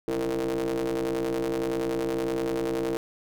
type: ring-modulated tone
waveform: 40% pulse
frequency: 61.74 Hz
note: B1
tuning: in tune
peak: -22 dBFS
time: 0.08-2.97 s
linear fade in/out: 0 ms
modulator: 396 Hz
effects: none